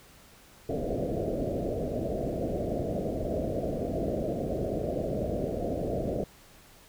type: low-pass noise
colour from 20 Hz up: white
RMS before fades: -31 dBFS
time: 0.69-6.24 s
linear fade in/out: 2 ms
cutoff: 680 Hz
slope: 96 dB/octave
effects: pink hiss -55 dBFS RMS until 6.88 s